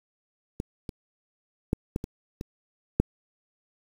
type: clicks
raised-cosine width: 3 ms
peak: -17 / -22 / -10 / -14 / -20 / -21 / -6 dBFS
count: 7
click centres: 0.601 / 0.892 / 1.731 / 1.961 / 2.041 / 2.411 / 3 s
effects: 7-bit